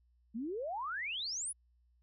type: exponential sweep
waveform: sine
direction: up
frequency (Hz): 209.4 to 10548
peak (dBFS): -36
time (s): 0.34-1.53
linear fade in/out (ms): 20
effects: added 60 Hz sine -67 dBFS peak until 2.02 s